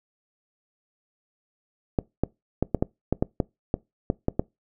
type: clicks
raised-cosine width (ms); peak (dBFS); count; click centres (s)
2; -8; 12; 1.988 / 2.236 / 2.626 / 2.747 / 2.825 / 3.126 / 3.225 / 3.402 / 3.741 / 4.101 / 4.284 / 4.395
effects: noise-tail reverb RT60 0.2 s tail -23 dB re dry